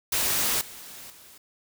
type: noise with level steps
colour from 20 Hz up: white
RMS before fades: -25 / -43 / -50 dBFS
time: 0.12-1.38 s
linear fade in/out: 5 ms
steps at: 0.61 / 1.1 s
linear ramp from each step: 2 ms
effects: none